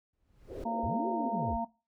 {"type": "noise with exponential growth", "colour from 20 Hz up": "brown", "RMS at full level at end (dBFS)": -41, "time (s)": [0.13, 0.64], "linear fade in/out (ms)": 2, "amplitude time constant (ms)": 110}
{"type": "band-pass noise", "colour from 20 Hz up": "white", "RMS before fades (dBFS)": -43, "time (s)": [0.47, 1.55], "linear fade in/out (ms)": 50, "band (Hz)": [280, 560], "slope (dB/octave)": 48}
{"type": "harmonic tone", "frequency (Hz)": 230, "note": "A#3", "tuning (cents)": -23, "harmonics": [1, 3, 4], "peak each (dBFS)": [-35, -35, -35], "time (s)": [0.65, 1.65], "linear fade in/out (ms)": 10}
{"type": "linear two-way sweep", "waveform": "sine", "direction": "up then down", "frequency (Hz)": [42.53, 390.9, 43.49], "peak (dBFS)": -34, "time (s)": [0.83, 1.57], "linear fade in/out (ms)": 10, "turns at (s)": 1.08}
{"effects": ["noise-tail reverb RT60 0.3 s tail -20 dB re dry"]}